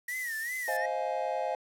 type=tone with vibrato; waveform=triangle; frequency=1896 Hz; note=A#6; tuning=29 cents sharp; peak=-31 dBFS; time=0.08-0.86 s; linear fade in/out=5 ms; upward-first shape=sine; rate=2.6 Hz; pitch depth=130 cents each way
type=noise; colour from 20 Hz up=violet; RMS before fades=-38 dBFS; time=0.08-0.77 s; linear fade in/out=5 ms
type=chord; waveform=triangle; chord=F minor seventh; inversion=second; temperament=just; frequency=523.8 / 628.6 / 698.5 / 838.1 Hz; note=C5 / Eb5 / F5 / Ab5; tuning=+2 / +18 / 0 / +16 cents; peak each=-33 dBFS; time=0.68-1.55 s; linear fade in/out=2 ms
effects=low-pass 12000 Hz 12 dB/octave

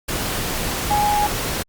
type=tone in noise; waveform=sine; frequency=830.6 Hz; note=G#5; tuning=in tune; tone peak=-16 dBFS; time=0.9-1.27 s; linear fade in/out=10 ms; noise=pink; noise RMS=-24 dBFS; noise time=0.08-1.63 s; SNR=+5 dB; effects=Opus 48 kbps

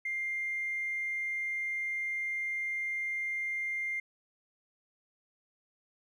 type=tone with tanh clipping; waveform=triangle; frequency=2100 Hz; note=C7; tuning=6 cents sharp; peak=-31 dBFS; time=0.05-4 s; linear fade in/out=5 ms; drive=1 dB; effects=none

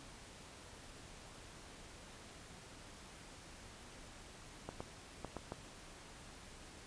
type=clicks; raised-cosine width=1 ms; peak=-28 dBFS; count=5; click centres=4.69 / 4.805 / 5.247 / 5.367 / 5.521 s; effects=pink hiss -55 dBFS RMS until 6.86 s + resampled to 22050 Hz

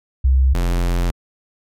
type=tone pair in turn; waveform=sine / square; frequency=65.7 / 43.63 Hz; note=C2 / F1; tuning=+8 / -1 cents; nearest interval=perfect fifth; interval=709 cents; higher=first; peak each=-10 / -16 dBFS; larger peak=first; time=0.24-0.54 / 0.54-1.11 s; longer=second; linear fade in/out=10 ms; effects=MP3 96 kbps

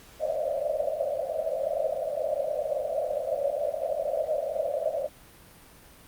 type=band-pass noise; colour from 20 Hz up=white; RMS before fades=-29 dBFS; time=0.19-5.09 s; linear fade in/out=50 ms; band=530 to 660 Hz; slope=96 dB/octave; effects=pink hiss -52 dBFS RMS until 6.07 s + Opus 48 kbps

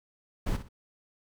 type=noise with echo; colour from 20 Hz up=brown; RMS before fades=-28 dBFS; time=0.46-0.57 s; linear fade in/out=10 ms; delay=59 ms; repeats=2; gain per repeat=-11 dB; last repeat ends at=0.688 s; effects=none

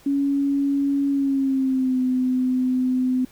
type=tone with pitch glide; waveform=sine; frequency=279.7 to 255 Hz; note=C#4 to C4; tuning=+16 to -44 cents; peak=-18 dBFS; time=0.06-3.25 s; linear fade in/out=5 ms; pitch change=-160 cents; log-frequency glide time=1.1-2 s; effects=pink hiss -52 dBFS RMS until 3.31 s

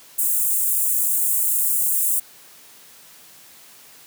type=high-pass noise; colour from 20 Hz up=white; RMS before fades=-20 dBFS; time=0.18-2.2 s; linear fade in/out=10 ms; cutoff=7600 Hz; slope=48 dB/octave; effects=white hiss -47 dBFS RMS until 4.06 s + high-pass 100 Hz 12 dB/octave

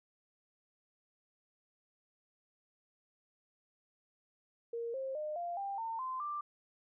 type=tone with pitch steps; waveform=sine; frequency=466.2 / 532.4 / 608.1 / 694.5 / 793.2 / 905.9 / 1034.6 / 1181.6 Hz; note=A#4 / C5 / D#5 / F5 / G5 / A#5 / C6 / D6; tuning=0 / +30 / -40 / -10 / +20 / -50 / -20 / +10 cents; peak=-36 dBFS; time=4.73-6.41 s; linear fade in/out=5 ms; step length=210 ms; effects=none

